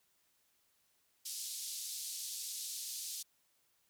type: band-pass noise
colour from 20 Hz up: pink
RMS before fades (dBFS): -43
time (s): 1.25-3.23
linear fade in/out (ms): 10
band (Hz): 4200 to 13000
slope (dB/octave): 24
effects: white hiss -75 dBFS RMS until 3.89 s